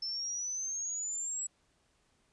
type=exponential sweep; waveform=sine; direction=up; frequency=5290 to 7800 Hz; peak=-34 dBFS; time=0.02-1.47 s; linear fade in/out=5 ms; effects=pink hiss -72 dBFS RMS until 2.32 s + resampled to 22050 Hz